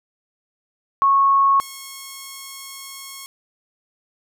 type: tone pair in turn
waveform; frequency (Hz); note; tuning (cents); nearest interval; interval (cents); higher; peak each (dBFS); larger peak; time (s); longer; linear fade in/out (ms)
sine / 5% pulse; 1100 / 1089.9; C#6 / C#6; -14 / -30; unison; 16; first; -12 / -22; first; 1.02-1.6 / 1.6-3.26; second; 0
effects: none